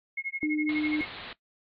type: tone with tremolo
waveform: sine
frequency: 2166 Hz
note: C#7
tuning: 41 cents flat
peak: -28 dBFS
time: 0.17-1.07 s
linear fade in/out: 5 ms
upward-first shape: sine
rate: 12 Hz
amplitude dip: 100%
type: tone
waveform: sine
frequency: 303.5 Hz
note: D#4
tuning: 43 cents flat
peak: -25 dBFS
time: 0.43-1.01 s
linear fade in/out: 0 ms
type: low-pass noise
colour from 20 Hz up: white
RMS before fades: -42 dBFS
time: 0.69-1.33 s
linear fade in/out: 2 ms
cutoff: 4200 Hz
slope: 96 dB/octave
effects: noise-tail reverb RT60 0.1 s tail -18 dB re dry + AAC 64 kbps